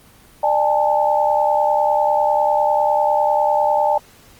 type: tone cluster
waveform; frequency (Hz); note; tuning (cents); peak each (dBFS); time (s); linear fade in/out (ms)
sine; 597 / 814 / 884; D5 / G#5 / A5; +28 / -35 / +8; -18; 0.43-3.98; 5
effects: pink hiss -48 dBFS RMS until 4.39 s + Opus 24 kbps